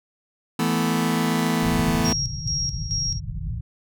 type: chord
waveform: sawtooth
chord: E suspended fourth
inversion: none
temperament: just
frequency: 164.81 / 219.8 / 247.2 Hz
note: E3 / A3 / B3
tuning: 0 / -2 / +2 cents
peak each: -20 dBFS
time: 0.59-2.13 s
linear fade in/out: 5 ms
type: low-pass noise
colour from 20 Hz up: white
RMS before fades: -29 dBFS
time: 1.62-3.61 s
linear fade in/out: 10 ms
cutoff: 170 Hz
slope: 96 dB/octave
type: tone with tremolo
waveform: sine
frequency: 5600 Hz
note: F8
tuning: 4 cents sharp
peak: -23 dBFS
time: 2.04-3.2 s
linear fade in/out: 20 ms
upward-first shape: square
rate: 2.3 Hz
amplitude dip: 70%
effects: none